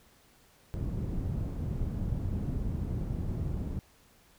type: low-pass noise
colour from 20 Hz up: white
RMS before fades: -33 dBFS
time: 0.74-3.79 s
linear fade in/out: 0 ms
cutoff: 130 Hz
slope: 12 dB/octave
effects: pink hiss -62 dBFS RMS until 4.38 s